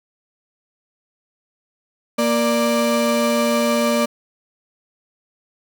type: tone pair together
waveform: 35% pulse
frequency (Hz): 234.3 / 589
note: A#3 / D5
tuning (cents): +9 / +5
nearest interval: octave + major third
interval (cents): 1596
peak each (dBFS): -17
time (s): 2.18-4.06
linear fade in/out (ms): 10
effects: none